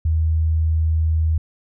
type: tone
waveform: sine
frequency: 79.8 Hz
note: D#2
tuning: 44 cents sharp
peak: -15 dBFS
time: 0.05-1.38 s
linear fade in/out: 5 ms
effects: none